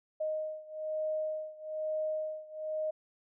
sine beating tone pair, 621 / 622.1 Hz, D#5 / D#5, -3 / 0 cents, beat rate 1.1 Hz, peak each -35 / -37 dBFS, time 0.2-2.91 s, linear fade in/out 10 ms, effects none

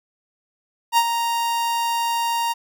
45% pulse tone with ADSR envelope, 932.3 Hz, A#5, in tune, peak -12 dBFS, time 0.92-2.54 s, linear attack 54 ms, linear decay 56 ms, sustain -8 dB, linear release 23 ms, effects none

